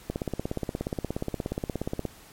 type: click train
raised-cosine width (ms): 2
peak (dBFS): -15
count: 34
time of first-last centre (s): 0.1-2.053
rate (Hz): 16.9
effects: pink hiss -51 dBFS RMS until 2.32 s + MP3 64 kbps